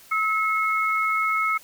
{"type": "tone pair together", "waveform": "sine", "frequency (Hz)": [1293.1, 2178], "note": ["E6", "C#7"], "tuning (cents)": [-34, -31], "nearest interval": "major sixth", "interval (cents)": 903, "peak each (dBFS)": [-22, -24], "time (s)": [0.11, 1.58], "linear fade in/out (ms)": 10, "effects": ["white hiss -50 dBFS RMS until 1.63 s"]}